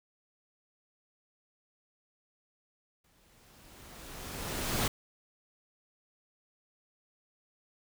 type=noise with exponential growth; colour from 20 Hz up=pink; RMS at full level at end=-29 dBFS; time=3.04-4.88 s; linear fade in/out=5 ms; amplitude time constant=400 ms; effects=none